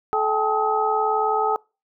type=tone cluster; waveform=sine; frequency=432.1 / 785 / 864 / 1270 Hz; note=A4 / G5 / A5 / D#6; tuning=-31 / +2 / -32 / +35 cents; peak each=-24 dBFS; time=0.13-1.56 s; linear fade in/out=0 ms; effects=noise-tail reverb RT60 0.3 s tail -25 dB re dry